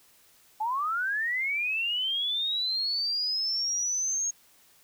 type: linear sweep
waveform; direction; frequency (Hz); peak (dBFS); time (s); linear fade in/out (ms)
sine; up; 834 to 6580; -26; 0.6-4.31; 10
effects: white hiss -60 dBFS RMS until 4.83 s